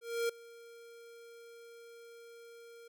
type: tone with ADSR envelope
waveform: square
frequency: 466.2 Hz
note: A#4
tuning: in tune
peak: -30 dBFS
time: 0.01-2.88 s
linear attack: 280 ms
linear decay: 7 ms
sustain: -22 dB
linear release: 6 ms
effects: none